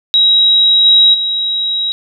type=tone with level steps; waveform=sine; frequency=3838 Hz; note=A#7; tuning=50 cents sharp; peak=-6 / -4 / -13 dBFS; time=0.14-1.92 s; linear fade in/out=0 ms; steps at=0.84 / 1.13 s; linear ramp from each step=20 ms; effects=none